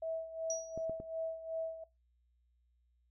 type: tone with tremolo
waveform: sine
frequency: 650 Hz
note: E5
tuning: 24 cents flat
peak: -34 dBFS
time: 0.02-1.84 s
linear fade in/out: 5 ms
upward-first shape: sine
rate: 2.7 Hz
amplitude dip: 75%
type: tone with exponential decay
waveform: sine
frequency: 5790 Hz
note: F#8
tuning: 38 cents flat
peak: -32 dBFS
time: 0.5-0.85 s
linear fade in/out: 2 ms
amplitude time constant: 76 ms
type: clicks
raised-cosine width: 2 ms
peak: -31 dBFS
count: 3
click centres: 0.776 / 0.896 / 1.001 s
effects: noise-tail reverb RT60 0.2 s tail -19 dB re dry + added 60 Hz sine -70 dBFS peak until 3.1 s